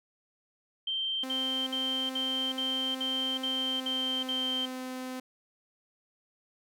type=tone bursts; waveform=sine; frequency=3136 Hz; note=G7; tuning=in tune; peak=-29 dBFS; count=9; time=0.87-4.656 s; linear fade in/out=5 ms; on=370 ms; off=57 ms
type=tone with pitch glide; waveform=sawtooth; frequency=261 to 256.4 Hz; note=C4 to C4; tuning=-4 to -35 cents; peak=-32 dBFS; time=1.23-5.2 s; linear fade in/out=5 ms; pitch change=-31 cents; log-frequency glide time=3.45-4.85 s
effects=none